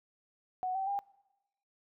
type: tone with pitch steps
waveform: sine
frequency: 740 / 770.1 / 801.4 Hz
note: F#5 / G5 / G5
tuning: 0 / -31 / +38 cents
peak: -31 dBFS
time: 0.63-0.99 s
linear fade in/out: 0 ms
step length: 120 ms
effects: noise-tail reverb RT60 1.0 s tail -23 dB re dry